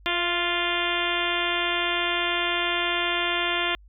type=harmonic tone with a mistuned harmonic; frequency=349.2 Hz; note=F4; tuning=in tune; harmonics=1 / 2 / 3 / 4 / 5 / 6 / 7 / 8 / 9 / 10; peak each=-32 / -32 / -32 / -32 / -32 / -32 / -32 / -32 / -32 / -32 dBFS; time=0.06-3.75 s; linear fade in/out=0 ms; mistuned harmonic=2; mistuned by=-24 cents; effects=added 50 Hz sine -48 dBFS peak until 3.88 s